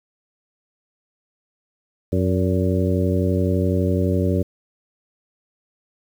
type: harmonic tone with a mistuned harmonic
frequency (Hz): 91.9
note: F#2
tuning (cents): -11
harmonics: 1 / 2 / 3 / 4 / 5 / 6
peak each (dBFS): -20 / -23 / -25 / -26 / -27 / -28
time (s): 2.12-4.43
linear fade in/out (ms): 10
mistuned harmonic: 6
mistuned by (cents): +58
effects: 8-bit